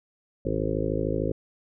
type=harmonic tone; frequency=53.3 Hz; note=G#1; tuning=46 cents sharp; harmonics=1 / 2 / 3 / 5 / 6 / 7 / 8 / 9 / 10; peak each=-33 / -33 / -33 / -33 / -33 / -33 / -33 / -33 / -33 dBFS; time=0.45-1.32 s; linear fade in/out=5 ms; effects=none